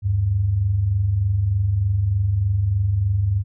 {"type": "tone pair together", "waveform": "sine", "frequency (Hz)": [76.7, 100], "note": ["D#2", "G2"], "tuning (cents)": [-24, 35], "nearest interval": "perfect fourth", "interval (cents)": 459, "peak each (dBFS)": [-26, -17], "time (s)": [0.02, 3.44], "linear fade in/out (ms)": 50, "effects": []}